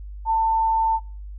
sine tone, 894 Hz, A5, 27 cents sharp, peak -17 dBFS, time 0.25-1 s, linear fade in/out 50 ms, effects noise-tail reverb RT60 0.4 s tail -22 dB re dry + added 50 Hz sine -33 dBFS peak until 1.38 s

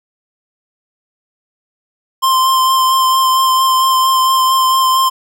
square tone with vibrato, 1046.5 Hz, C6, in tune, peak -10 dBFS, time 2.22-5.1 s, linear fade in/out 20 ms, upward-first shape sine, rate 4.4 Hz, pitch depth 15 cents each way, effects none

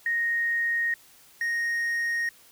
sine / triangle tone pair in turn, 1864.7 / 1864.7 Hz, A#6 / A#6, 0 / 0 cents, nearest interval unison, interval 0 cents, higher neither, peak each -23 dBFS, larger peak neither, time 0.06-0.94 / 1.41-2.29 s, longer neither, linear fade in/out 2 ms, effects white hiss -55 dBFS RMS until 2.51 s

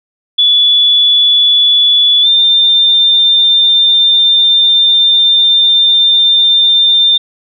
sine tone with pitch glide, 3434 to 3596 Hz, A7 to A7, -43 to +37 cents, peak -5 dBFS, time 0.38-7.18 s, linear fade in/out 10 ms, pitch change +80 cents, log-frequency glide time 2.22-2.27 s, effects none

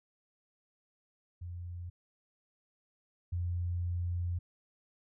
sine tone pair in turn, 87.6 / 87.6 Hz, F2 / F2, +6 / +6 cents, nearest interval unison, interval 0 cents, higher neither, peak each -39 / -31 dBFS, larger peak second, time 1.41-1.9 / 3.32-4.39 s, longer second, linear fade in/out 10 ms, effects none

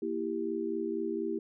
sine chord, E diminished, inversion second, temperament equal with one note detuned, 233.1 / 329.6 / 393.8 Hz, Bb3 / E4 / G4, 0 / 0 / +8 cents, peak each -38 / -34 / -34 dBFS, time 0.02-1.39 s, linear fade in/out 5 ms, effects none

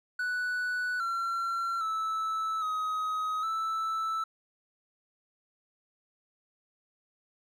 triangle tone with pitch steps, 1482 / 1362 / 1310 / 1263 / 1318 Hz, F#6 / F6 / E6 / D#6 / E6, +2 / -44 / -11 / +26 / -1 cents, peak -27 dBFS, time 0.19-4.24 s, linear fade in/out 5 ms, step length 810 ms, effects none

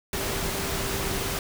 sine tone in noise, 392 Hz, G4, in tune, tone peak -36 dBFS, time 0.13-1.39 s, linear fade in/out 2 ms, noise pink, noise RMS -29 dBFS, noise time 0.13-1.39 s, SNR -10 dB, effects none

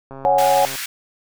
click train, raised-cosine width 1 ms, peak -22 dBFS, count 88, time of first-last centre 0.11-0.754 s, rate 135 Hz
sine chord, C# suspended fourth, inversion none, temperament equal, 554.4 / 740 / 830.6 Hz, C#5 / F#5 / G#5, 0 / 0 / 0 cents, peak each -17 dBFS, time 0.25-0.65 s, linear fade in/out 0 ms
pink high-pass noise, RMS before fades -28 dBFS, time 0.38-0.86 s, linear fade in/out 5 ms, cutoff 1400 Hz, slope 24 dB/octave
effects none

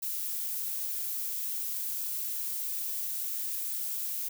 violet noise, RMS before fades -34 dBFS, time 0.02-4.29 s, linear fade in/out 10 ms, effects none

